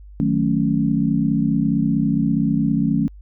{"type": "chord", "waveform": "sine", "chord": "D# half-diminished seventh", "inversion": "none", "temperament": "equal", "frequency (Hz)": [155.56, 185, 220, 277.2], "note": ["D#3", "F#3", "A3", "C#4"], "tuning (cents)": [0, 0, 0, 0], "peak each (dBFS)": [-22, -23, -20, -21], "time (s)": [0.2, 3.08], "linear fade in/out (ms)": 0, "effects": ["added 50 Hz sine -38 dBFS peak until 3.21 s"]}